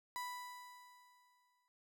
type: tone with exponential decay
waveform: 35% pulse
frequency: 988 Hz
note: B5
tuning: in tune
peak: -38 dBFS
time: 0.16-1.68 s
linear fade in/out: 0 ms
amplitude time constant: 330 ms
effects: none